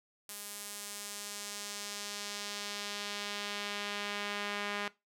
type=tone with band-pass filter sweep; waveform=sawtooth; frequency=204.6 Hz; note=G#3; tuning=26 cents flat; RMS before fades=-40 dBFS; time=0.29-4.88 s; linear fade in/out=2 ms; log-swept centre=11000 to 2100 Hz; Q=0.96; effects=noise-tail reverb RT60 0.2 s tail -18 dB re dry